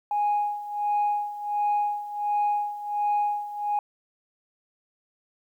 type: tone with tremolo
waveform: sine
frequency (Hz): 828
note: G#5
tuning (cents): -5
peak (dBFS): -19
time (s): 0.11-3.79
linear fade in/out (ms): 2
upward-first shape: sine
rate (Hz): 1.4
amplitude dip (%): 80
effects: tanh soft clip ceiling -18 dBFS + 10-bit